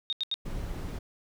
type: tone bursts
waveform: sine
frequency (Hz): 3704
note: A#7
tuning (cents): -12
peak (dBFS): -27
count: 3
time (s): 0.1-0.341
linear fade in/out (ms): 0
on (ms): 27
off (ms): 80
type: noise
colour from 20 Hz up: brown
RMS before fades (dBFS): -35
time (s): 0.45-0.99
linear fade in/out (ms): 10
effects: none